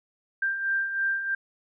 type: beating tone pair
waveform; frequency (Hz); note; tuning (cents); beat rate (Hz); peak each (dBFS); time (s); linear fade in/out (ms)
sine; 1580 / 1583.1; G6 / G6; +13 / +17; 3.1; -33 / -25; 0.42-1.35; 5
effects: none